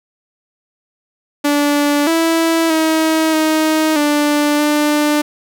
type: tone with pitch steps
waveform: sawtooth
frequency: 290.2 / 328.5 / 318.4 / 313.4 / 294.4 / 297.4 Hz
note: D4 / E4 / D#4 / D#4 / D4 / D4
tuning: -21 / -6 / +40 / +13 / +4 / +22 cents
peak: -8 dBFS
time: 1.44-5.22 s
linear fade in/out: 10 ms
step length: 630 ms
effects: none